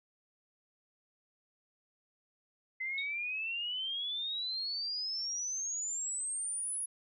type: exponential sweep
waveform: sine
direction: up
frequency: 2042 to 10548 Hz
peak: -34 dBFS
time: 2.8-6.86 s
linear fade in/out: 10 ms
type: tone with exponential decay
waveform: sine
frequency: 3729 Hz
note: A#7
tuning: in tune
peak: -34 dBFS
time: 2.98-3.16 s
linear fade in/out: 2 ms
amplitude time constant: 38 ms
effects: none